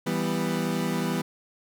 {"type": "chord", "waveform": "30% pulse", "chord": "E minor", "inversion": "none", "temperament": "equal", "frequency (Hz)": [164.81, 196, 246.9], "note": ["E3", "G3", "B3"], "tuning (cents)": [0, 0, 0], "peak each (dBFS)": -27, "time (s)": [0.06, 1.22], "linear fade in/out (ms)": 10, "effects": []}